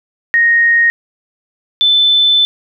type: tone pair in turn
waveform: sine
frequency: 1864.7 / 3520 Hz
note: A#6 / A7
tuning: 0 / 0 cents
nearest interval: major seventh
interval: 1100 cents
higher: second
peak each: -7 dBFS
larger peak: neither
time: 0.34-0.9 / 1.81-2.45 s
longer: second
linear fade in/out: 0 ms
effects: none